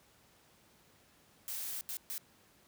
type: noise bursts at uneven times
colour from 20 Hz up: blue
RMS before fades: -40 dBFS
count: 3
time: 1.48-1.81 / 1.89-1.97 / 2.1-2.18 s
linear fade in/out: 0 ms
effects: pink hiss -65 dBFS RMS until 2.67 s + high-pass 80 Hz 12 dB/octave